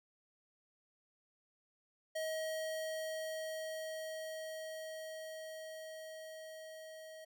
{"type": "tone with level ramp", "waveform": "square", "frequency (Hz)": 634, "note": "D#5", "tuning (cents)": 32, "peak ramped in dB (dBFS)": [-37, -50], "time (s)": [2.15, 7.25], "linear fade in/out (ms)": 10, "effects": []}